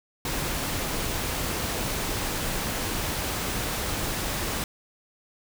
pink noise, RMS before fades -29 dBFS, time 0.25-4.64 s, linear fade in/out 2 ms, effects none

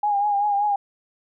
sine tone with vibrato, 818 Hz, G#5, 26 cents flat, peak -18 dBFS, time 0.03-0.76 s, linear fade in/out 5 ms, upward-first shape triangle, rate 5.2 Hz, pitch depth 53 cents each way, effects none

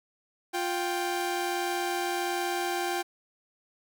sawtooth tone pair together, 351.3 / 784 Hz, F4 / G5, +10 / 0 cents, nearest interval octave + major second, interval 1390 cents, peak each -27 dBFS, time 0.53-3.03 s, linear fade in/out 20 ms, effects none

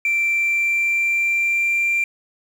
sine tone with pitch glide, 2349 to 2369 Hz, D7 to D7, 0 to +14 cents, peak -15 dBFS, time 0.05-2.04 s, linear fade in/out 2 ms, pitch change +14 cents, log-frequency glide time 0.31-1.85 s, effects tanh soft clip ceiling -13 dBFS + 7-bit

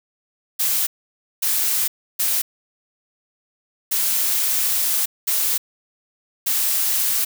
blue noise bursts at uneven times, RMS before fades -20 dBFS, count 6, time 0.59-0.87 / 1.42-1.88 / 2.19-2.42 / 3.91-5.06 / 5.27-5.58 / 6.46-7.25 s, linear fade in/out 10 ms, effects none

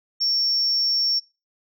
sine tone, 5470 Hz, F8, 37 cents flat, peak -18 dBFS, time 0.2-1.2 s, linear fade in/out 20 ms, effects noise-tail reverb RT60 0.3 s tail -23 dB re dry + tanh soft clip ceiling -14 dBFS

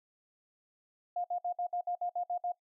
sine tone bursts, 708 Hz, F5, 23 cents sharp, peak -31 dBFS, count 10, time 1.16-2.52 s, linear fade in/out 5 ms, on 82 ms, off 60 ms, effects noise-tail reverb RT60 0.1 s tail -19 dB re dry

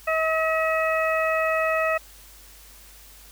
harmonic tone, 640 Hz, D#5, 49 cents sharp, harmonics 1 / 2 / 3 / 4, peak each -23 / -26 / -28 / -29 dBFS, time 0.07-1.98 s, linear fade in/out 10 ms, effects added 50 Hz sine -50 dBFS peak until 3.31 s + white hiss -49 dBFS RMS until 3.31 s

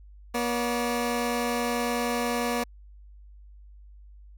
15% pulse tone pair together, 240 / 570.8 Hz, B3 / D5, -49 / -49 cents, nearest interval octave + minor third, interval 1500 cents, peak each -20 / -26 dBFS, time 0.34-2.64 s, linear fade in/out 10 ms, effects added 50 Hz sine -46 dBFS peak until 4.37 s

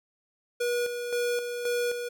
square tone with tremolo, 482.9 Hz, B4, 39 cents flat, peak -26 dBFS, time 0.6-2.09 s, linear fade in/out 10 ms, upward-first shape square, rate 1.9 Hz, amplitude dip 50%, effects none

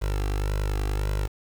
sawtooth tone with flanger, 50.3 Hz, G1, 45 cents sharp, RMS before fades -26 dBFS, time 0.01-1.28 s, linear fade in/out 20 ms, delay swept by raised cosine 2 to 2.54 ms, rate 1.8 Hz, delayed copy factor +0.9, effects 8-bit

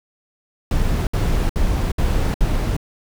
brown noise bursts, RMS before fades -18 dBFS, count 5, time 0.71-2.766 s, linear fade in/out 2 ms, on 360 ms, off 64 ms, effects none

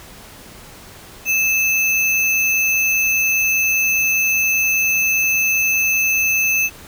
sine tone with sample-and-hold, 2615 Hz, E7, 15 cents flat, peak -14 dBFS, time 1.25-6.7 s, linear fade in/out 50 ms, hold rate 8820 Hz, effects pink hiss -40 dBFS RMS until 6.87 s

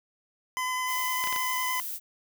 25% pulse tone with vibrato, 1015 Hz, B5, 47 cents sharp, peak -24 dBFS, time 0.57-1.8 s, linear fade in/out 0 ms, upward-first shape sine, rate 9.8 Hz, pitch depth 11 cents each way
violet noise, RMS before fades -35 dBFS, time 0.86-2 s, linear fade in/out 50 ms
clicks, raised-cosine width 0.2 ms, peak -17 dBFS, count 4, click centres 1.24 / 1.273 / 1.327 / 1.362 s
effects none

